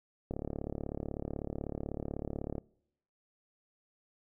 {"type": "click train", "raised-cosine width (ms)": 2, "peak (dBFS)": -23, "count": 83, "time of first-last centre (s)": [0.31, 2.581], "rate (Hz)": 36.1, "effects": ["noise-tail reverb RT60 0.8 s tail -25 dB re dry"]}